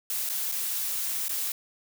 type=noise with dropouts; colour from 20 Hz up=blue; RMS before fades=-30 dBFS; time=0.1-1.52 s; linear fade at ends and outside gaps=2 ms; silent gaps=0.291-0.296 / 0.517-0.521 / 1.283-1.293 s; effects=none